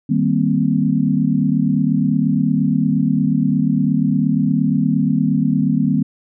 sine chord, C minor seventh, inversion first, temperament equal, 155.56 / 196 / 233.1 / 261.6 Hz, Eb3 / G3 / Bb3 / C4, 0 / 0 / 0 / 0 cents, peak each -19 dBFS, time 0.09-6.03 s, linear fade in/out 10 ms, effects none

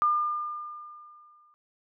sine tone with exponential decay, 1204 Hz, D6, 43 cents sharp, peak -19 dBFS, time 0.02-1.54 s, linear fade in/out 0 ms, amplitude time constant 330 ms, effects none

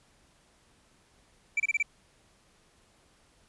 triangle tone bursts, 2329 Hz, D7, 15 cents flat, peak -22 dBFS, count 5, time 1.57-1.828 s, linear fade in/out 5 ms, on 30 ms, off 27 ms, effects pink hiss -64 dBFS RMS until 3.48 s + resampled to 24000 Hz

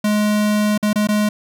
square tone with dropouts, 210 Hz, G#3, 19 cents sharp, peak -15 dBFS, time 0.04-1.29 s, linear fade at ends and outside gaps 5 ms, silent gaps 0.778-0.827 / 0.931-0.957 / 1.072-1.087 s, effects none

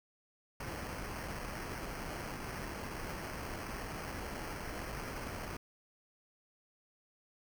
pink noise with sample-and-hold, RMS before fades -42 dBFS, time 0.6-5.57 s, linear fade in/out 5 ms, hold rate 3675 Hz, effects none

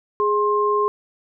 sine tone pair together, 415.3 / 1059.9 Hz, G#4 / C6, 0 / +22 cents, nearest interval octave + major third, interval 1622 cents, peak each -19 dBFS, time 0.2-0.88 s, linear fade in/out 0 ms, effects none

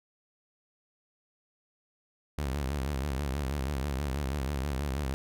sawtooth tone with vibrato, 69.3 Hz, C#2, in tune, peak -26 dBFS, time 2.38-5.14 s, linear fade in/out 0 ms, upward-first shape sine, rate 6.2 Hz, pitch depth 130 cents each way, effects none

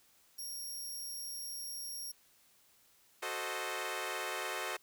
15% pulse tone, 5588 Hz, F8, in tune, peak -35 dBFS, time 0.38-2.12 s, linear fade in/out 10 ms
10% pulse chord, F# diminished seventh, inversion none, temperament equal, 370 / 440 / 523.3 / 622.3 Hz, F#4 / A4 / C5 / Eb5, 0 / 0 / 0 / 0 cents, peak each -34 dBFS, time 3.22-4.77 s, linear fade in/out 10 ms
effects white hiss -67 dBFS RMS until 4.82 s

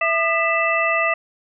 harmonic tone with a mistuned harmonic, 661 Hz, E5, 5 cents sharp, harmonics 1 / 2 / 3 / 4, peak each -22 / -22 / -22 / -22 dBFS, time 0.01-1.14 s, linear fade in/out 5 ms, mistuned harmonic 2, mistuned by -150 cents, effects none

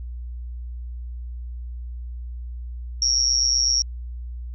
sine tone with amplitude modulation, 5588 Hz, F8, in tune, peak -13 dBFS, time 3.02-3.82 s, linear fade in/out 2 ms, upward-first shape sine, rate 128 Hz, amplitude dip 100%, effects added 60 Hz sine -30 dBFS peak until 4.54 s

